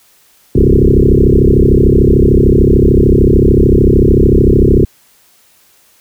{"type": "tone with frequency modulation", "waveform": "sine", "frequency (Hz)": 154.3, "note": "D#3", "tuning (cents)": -14, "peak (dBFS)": -4, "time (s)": [0.55, 4.85], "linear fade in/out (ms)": 5, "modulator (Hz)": 33.4, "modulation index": 8, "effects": ["white hiss -49 dBFS RMS until 6 s"]}